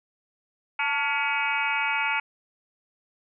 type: harmonic tone with a mistuned harmonic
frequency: 282.3 Hz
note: C#4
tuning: 32 cents sharp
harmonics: 3 / 4 / 5 / 6 / 7 / 8 / 9 / 10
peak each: -29 / -37 / -30 / -39 / -37 / -28 / -30 / -38 dBFS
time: 0.79-2.2 s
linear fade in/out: 5 ms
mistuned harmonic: 3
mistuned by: +74 cents
effects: none